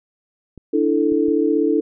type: clicks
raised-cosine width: 3 ms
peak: -25 dBFS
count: 3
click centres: 0.577 / 1.122 / 1.284 s
type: chord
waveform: sine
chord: D suspended second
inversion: none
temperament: equal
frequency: 293.7 / 329.6 / 440 Hz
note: D4 / E4 / A4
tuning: 0 / 0 / 0 cents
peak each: -19 dBFS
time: 0.73-1.81 s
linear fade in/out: 10 ms
effects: none